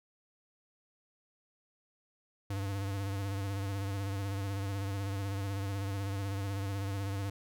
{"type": "tone with vibrato", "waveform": "square", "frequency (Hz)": 98.6, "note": "G2", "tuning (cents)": 11, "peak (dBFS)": -34, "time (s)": [2.5, 7.3], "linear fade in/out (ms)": 5, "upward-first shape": "sine", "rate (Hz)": 16, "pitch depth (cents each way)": 44, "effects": []}